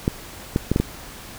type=clicks; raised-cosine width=3 ms; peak=-5 dBFS; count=5; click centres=0.079 / 0.561 / 0.716 / 0.761 / 0.8 s; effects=pink hiss -39 dBFS RMS until 1.38 s